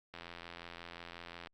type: click train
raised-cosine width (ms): 0.3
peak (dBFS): -30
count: 115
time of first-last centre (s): 0.14-1.472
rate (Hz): 85.6
effects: Opus 48 kbps